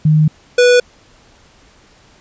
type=tone pair in turn; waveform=sine / square; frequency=154.2 / 490.8 Hz; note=D#3 / B4; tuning=-15 / -11 cents; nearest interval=octave + minor sixth; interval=2004 cents; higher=second; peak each=-7 dBFS; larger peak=neither; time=0.05-0.28 / 0.58-0.8 s; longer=first; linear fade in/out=5 ms; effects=pink hiss -48 dBFS RMS until 2.2 s + resampled to 16000 Hz